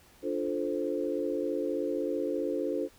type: chord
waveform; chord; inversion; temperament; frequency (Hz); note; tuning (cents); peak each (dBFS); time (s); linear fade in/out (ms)
sine; D minor seventh; none; equal; 293.7 / 349.2 / 440 / 523.3; D4 / F4 / A4 / C5; 0 / 0 / 0 / 0; -34; 0.22-2.89; 50
effects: pink hiss -59 dBFS RMS until 2.98 s